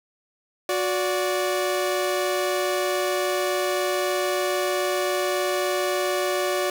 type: tone pair together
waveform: sawtooth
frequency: 365.4 / 580 Hz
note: F#4 / D5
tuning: -22 / -22 cents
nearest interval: minor sixth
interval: 800 cents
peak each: -21 dBFS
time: 0.69-6.7 s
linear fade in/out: 2 ms
effects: none